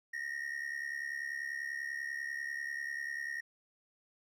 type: ring-modulated tone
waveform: triangle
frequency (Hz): 1864.7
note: A#6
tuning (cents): 0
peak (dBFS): -32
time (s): 0.13-3.41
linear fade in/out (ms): 10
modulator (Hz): 35.1
effects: none